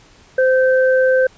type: tone pair together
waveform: sine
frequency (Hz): 517.9 / 1552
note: C5 / G6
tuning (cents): -18 / -18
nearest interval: octave + perfect fifth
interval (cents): 1900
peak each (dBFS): -11 / -19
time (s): 0.38-1.27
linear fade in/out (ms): 5
effects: pink hiss -48 dBFS RMS until 1.37 s + resampled to 16000 Hz